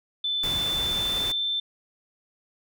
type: tone with pitch glide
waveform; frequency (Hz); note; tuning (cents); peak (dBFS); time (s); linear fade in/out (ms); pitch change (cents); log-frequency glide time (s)
sine; 3520 to 3549; A7 to A7; 0 to +14; -24; 0.24-1.6; 5; +14; 0.53-1.45
type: noise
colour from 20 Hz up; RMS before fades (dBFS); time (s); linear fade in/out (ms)
pink; -34; 0.43-1.32; 5
effects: none